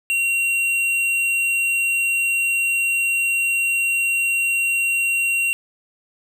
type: tone with tanh clipping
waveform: sine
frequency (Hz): 2748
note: F7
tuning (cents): -29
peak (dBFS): -19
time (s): 0.1-5.53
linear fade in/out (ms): 0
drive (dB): 12
effects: none